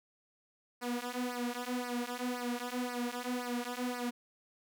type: tone with flanger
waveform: sawtooth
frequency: 245.2 Hz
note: B3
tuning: 12 cents flat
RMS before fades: -37 dBFS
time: 0.81-4.11 s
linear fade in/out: 20 ms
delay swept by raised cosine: 0.28 to 4.58 ms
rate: 1.9 Hz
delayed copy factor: -0.95
effects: none